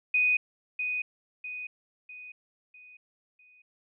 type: tone with echo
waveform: sine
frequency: 2489 Hz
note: D#7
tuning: in tune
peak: -21 dBFS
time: 0.14-0.37 s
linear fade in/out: 5 ms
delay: 650 ms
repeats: 5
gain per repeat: -7 dB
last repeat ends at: 3.62 s
effects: none